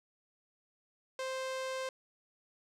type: tone with low-pass filter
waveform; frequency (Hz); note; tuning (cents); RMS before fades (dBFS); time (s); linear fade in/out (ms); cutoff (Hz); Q
sawtooth; 523.3; C5; 0; -38; 1.19-1.89; 2; 8100; 0.74
effects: none